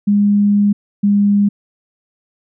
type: tone pair in turn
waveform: sine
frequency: 204.3 / 203.1 Hz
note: G#3 / G#3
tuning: -28 / -38 cents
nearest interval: unison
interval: 10 cents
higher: first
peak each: -9 dBFS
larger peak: neither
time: 0.07-0.73 / 1.03-1.49 s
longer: first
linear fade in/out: 10 ms
effects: none